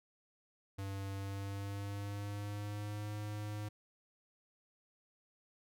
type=tone with pitch glide; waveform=square; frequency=98 to 105.03 Hz; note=G2 to G#2; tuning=0 to +20 cents; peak=-40 dBFS; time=0.78-3.69 s; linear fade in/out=10 ms; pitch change=+120 cents; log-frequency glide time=1.16-3.11 s; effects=none